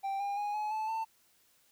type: tone with pitch steps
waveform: triangle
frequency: 784 / 804.6 / 825.8 / 847.6 / 869.9 / 892.8 Hz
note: G5 / G5 / G#5 / G#5 / A5 / A5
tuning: 0 / +45 / -10 / +35 / -20 / +25 cents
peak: -30 dBFS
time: 0.03-1.05 s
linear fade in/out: 20 ms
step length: 170 ms
effects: white hiss -68 dBFS RMS until 1.71 s